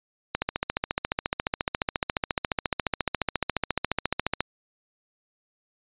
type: click train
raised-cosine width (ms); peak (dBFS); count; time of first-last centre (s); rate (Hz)
0.3; -8; 59; 0.35-4.406; 14.3
effects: resampled to 8000 Hz